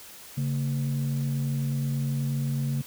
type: tone pair together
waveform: sine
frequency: 139.4 / 227.6 Hz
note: C#3 / A#3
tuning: +10 / -41 cents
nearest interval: minor sixth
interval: 849 cents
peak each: -24 / -31 dBFS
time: 0.37-2.82 s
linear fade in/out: 10 ms
effects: tanh soft clip ceiling -21 dBFS + white hiss -46 dBFS RMS until 2.86 s